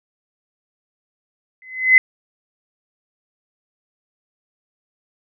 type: tone with exponential growth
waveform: sine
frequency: 2037 Hz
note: C7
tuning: 47 cents flat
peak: -3 dBFS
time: 1.62-1.98 s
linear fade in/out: 1 ms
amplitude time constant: 77 ms
effects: none